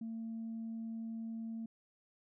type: tone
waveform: sine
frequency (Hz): 225.9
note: A3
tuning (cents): +46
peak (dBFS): -38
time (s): 0.01-1.66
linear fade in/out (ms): 5
effects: tanh soft clip ceiling -36 dBFS